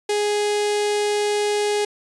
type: tone with notch filter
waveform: sawtooth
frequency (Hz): 415.3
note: G#4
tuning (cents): 0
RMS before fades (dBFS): -21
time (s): 0.09-1.85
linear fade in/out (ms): 5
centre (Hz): 1300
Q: 1.5
effects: resampled to 24000 Hz